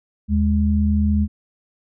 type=tone pair together; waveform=sine; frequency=77.78 / 207.8 Hz; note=D#2 / G#3; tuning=0 / +1 cents; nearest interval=octave + perfect fourth; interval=1701 cents; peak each=-17 / -18 dBFS; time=0.28-1.28 s; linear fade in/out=50 ms; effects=none